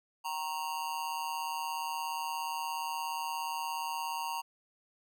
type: tone with amplitude modulation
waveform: square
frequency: 930 Hz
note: A#5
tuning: 4 cents flat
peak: -31 dBFS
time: 0.24-4.42 s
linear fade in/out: 20 ms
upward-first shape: sine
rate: 157 Hz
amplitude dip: 80%
effects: none